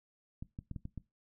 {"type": "clicks", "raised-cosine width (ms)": 5, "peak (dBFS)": -29, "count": 6, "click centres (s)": [0.425, 0.589, 0.713, 0.762, 0.854, 0.977], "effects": ["noise-tail reverb RT60 0.2 s tail -19 dB re dry"]}